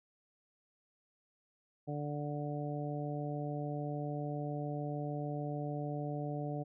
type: harmonic tone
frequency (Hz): 146.83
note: D3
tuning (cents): 0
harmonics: 1 / 2 / 3 / 4 / 5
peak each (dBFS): -38 / -42 / -45 / -44 / -45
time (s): 1.87-6.64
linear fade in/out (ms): 20
effects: none